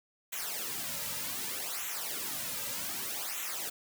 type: noise with flanger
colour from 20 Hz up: white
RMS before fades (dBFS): -37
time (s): 0.32-3.7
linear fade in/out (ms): 10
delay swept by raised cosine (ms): 0.2 to 2.8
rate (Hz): 0.65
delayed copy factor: -0.8
effects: none